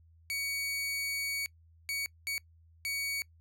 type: tone bursts at uneven times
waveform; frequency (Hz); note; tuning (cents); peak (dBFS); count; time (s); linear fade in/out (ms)
sawtooth; 2250; C#7; +25; -29; 4; 0.3-1.46 / 1.89-2.06 / 2.27-2.38 / 2.85-3.22; 0
effects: noise-tail reverb RT60 0.1 s tail -24 dB re dry + added 82 Hz sine -58 dBFS peak until 3.4 s